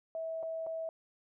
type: tone with dropouts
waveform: sine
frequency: 650 Hz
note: E5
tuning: 24 cents flat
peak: -35 dBFS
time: 0.15-0.89 s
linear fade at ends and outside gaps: 1 ms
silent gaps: 0.428-0.432 / 0.665-0.669 s
effects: none